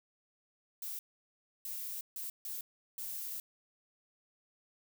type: noise bursts at uneven times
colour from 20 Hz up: violet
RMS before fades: -41 dBFS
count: 5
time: 0.82-0.99 / 1.65-2.01 / 2.16-2.3 / 2.45-2.61 / 2.98-3.4 s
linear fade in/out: 2 ms
effects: none